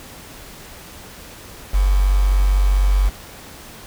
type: tone with quantisation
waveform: sine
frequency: 47.83 Hz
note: G1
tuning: 42 cents flat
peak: -12 dBFS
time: 1.73-3.1 s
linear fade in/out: 20 ms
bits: 5
effects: pink hiss -39 dBFS RMS until 3.86 s